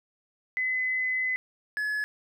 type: tone pair in turn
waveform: sine / triangle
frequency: 2024 / 1702.5 Hz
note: B6 / G#6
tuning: +42 / +42 cents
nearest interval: minor third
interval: 300 cents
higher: first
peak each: -25 dBFS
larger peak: neither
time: 0.57-1.36 / 1.77-2.04 s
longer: first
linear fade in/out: 0 ms
effects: none